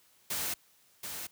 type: noise with echo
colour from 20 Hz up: white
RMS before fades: -34 dBFS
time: 0.3-0.54 s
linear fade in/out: 5 ms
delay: 730 ms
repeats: 1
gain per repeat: -6 dB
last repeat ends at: 1.27 s
effects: white hiss -65 dBFS RMS until 1.31 s + high-pass 60 Hz 12 dB/octave